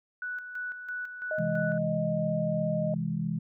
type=tone with tremolo; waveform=sine; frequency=1480 Hz; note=F#6; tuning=in tune; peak=-32 dBFS; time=0.22-1.78 s; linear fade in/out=2 ms; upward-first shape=square; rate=3 Hz; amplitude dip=55%
type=tone with pitch glide; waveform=sine; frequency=622.3 to 618.7 Hz; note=D#5 to D#5; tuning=0 to -10 cents; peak=-29 dBFS; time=1.31-2.94 s; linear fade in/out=2 ms; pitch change=-10 cents; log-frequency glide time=1.69-2.76 s
type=chord; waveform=sine; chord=C augmented; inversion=none; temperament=equal; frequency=130.81 / 164.81 / 207.7 Hz; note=C3 / E3 / G#3; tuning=0 / 0 / 0 cents; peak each=-36 / -30 / -33 dBFS; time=1.38-3.39 s; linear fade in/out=10 ms
effects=none